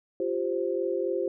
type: chord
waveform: sine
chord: F suspended second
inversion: none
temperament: just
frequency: 349.2 / 392.9 / 523.8 Hz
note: F4 / G4 / C5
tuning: 0 / +4 / +2 cents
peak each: -30 dBFS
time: 0.2-1.28 s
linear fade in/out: 2 ms
effects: none